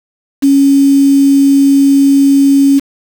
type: tone with quantisation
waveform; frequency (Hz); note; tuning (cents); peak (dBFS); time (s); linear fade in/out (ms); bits
sine; 277.2; C#4; 0; -4; 0.42-2.8; 20; 4
effects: none